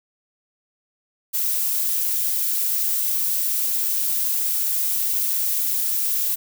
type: noise with amplitude modulation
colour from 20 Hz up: violet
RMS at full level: -21 dBFS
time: 1.33-6.36 s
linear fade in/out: 20 ms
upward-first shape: sine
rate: 199 Hz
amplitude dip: 25%
effects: none